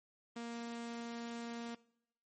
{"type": "tone", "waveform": "sawtooth", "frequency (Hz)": 234.1, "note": "A#3", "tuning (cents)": 8, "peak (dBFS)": -38, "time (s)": [0.36, 1.75], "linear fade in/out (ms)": 5, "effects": ["noise-tail reverb RT60 0.8 s tail -22 dB re dry", "MP3 32 kbps"]}